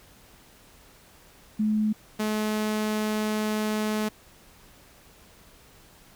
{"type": "tone pair in turn", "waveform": ["sine", "sawtooth"], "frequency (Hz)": [214.2, 214.2], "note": ["A3", "A3"], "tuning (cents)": [-46, -46], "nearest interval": "unison", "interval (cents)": 0, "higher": "neither", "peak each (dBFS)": -21, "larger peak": "neither", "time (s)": [[1.59, 1.93], [2.19, 4.09]], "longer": "second", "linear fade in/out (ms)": 10, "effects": ["pink hiss -54 dBFS RMS until 6.15 s"]}